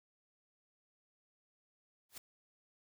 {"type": "noise with exponential growth", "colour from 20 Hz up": "white", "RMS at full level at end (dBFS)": -42, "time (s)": [2.09, 2.18], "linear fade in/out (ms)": 5, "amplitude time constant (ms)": 19, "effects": []}